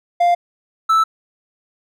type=tone pair in turn; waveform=triangle; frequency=698.5 / 1315.9 Hz; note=F5 / E6; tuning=0 / -3 cents; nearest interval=major seventh; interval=1097 cents; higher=second; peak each=-9 dBFS; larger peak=neither; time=0.2-0.35 / 0.89-1.04 s; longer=neither; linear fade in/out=10 ms; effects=none